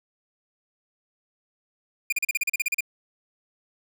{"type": "tone bursts", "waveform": "45% pulse", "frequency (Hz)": 2414, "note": "D7", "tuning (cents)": 47, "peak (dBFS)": -21, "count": 12, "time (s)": [2.1, 2.807], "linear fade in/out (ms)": 5, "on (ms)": 25, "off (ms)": 37, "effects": []}